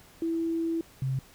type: tone pair in turn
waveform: sine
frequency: 330 / 132.48 Hz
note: E4 / C3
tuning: +2 / +22 cents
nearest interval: octave + major third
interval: 1580 cents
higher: first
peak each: -26 dBFS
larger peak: neither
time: 0.22-0.81 / 1.02-1.19 s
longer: first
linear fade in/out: 2 ms
effects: pink hiss -55 dBFS RMS until 1.34 s